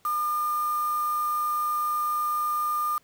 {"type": "tone with quantisation", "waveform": "sine", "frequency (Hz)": 1208, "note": "D6", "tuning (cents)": 48, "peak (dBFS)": -24, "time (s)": [0.05, 2.98], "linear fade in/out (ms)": 2, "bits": 6, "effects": ["pink hiss -63 dBFS RMS until 3.03 s"]}